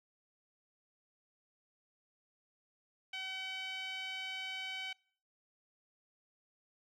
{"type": "tone with band-pass filter", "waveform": "sawtooth", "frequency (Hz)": 760, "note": "F#5", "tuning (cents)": 46, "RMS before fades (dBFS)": -42, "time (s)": [3.13, 4.93], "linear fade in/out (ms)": 5, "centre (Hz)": 2700, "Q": 6.1, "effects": ["noise-tail reverb RT60 0.5 s tail -24 dB re dry"]}